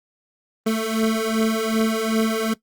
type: beating tone pair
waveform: 25% pulse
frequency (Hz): 220 / 222.6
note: A3 / A3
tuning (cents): 0 / +20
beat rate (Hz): 2.6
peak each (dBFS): -19 / -17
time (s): 0.66-2.54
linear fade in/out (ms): 10
effects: noise-tail reverb RT60 0.1 s tail -18 dB re dry + Opus 24 kbps